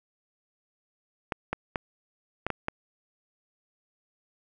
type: clicks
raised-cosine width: 0.5 ms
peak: -13 dBFS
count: 6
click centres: 1.322 / 1.53 / 1.758 / 2.466 / 2.503 / 2.684 s
effects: none